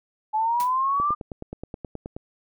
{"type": "linear sweep", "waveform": "sine", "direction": "up", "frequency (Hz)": [852, 1210], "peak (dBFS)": -20, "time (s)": [0.33, 1.15], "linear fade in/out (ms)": 20}
{"type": "noise with exponential decay", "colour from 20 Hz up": "white", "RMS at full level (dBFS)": -32, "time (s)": [0.6, 0.74], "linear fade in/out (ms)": 0, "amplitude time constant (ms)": 29}
{"type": "click train", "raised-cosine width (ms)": 2, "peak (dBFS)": -20, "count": 12, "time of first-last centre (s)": [1, 2.165], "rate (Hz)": 9.44}
{"effects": []}